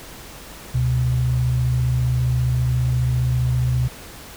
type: tone pair together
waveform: sine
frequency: 70.21 / 125.1 Hz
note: C#2 / B2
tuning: +23 / +23 cents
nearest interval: minor seventh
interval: 1000 cents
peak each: -24 / -17 dBFS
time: 0.74-3.88 s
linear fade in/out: 10 ms
effects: pink hiss -39 dBFS RMS until 4.36 s